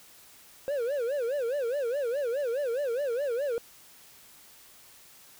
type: tone with vibrato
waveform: triangle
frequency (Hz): 519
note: C5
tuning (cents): -14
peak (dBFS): -25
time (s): 0.68-3.58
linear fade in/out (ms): 0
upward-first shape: sine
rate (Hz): 4.8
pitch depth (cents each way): 220
effects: white hiss -54 dBFS RMS until 5.39 s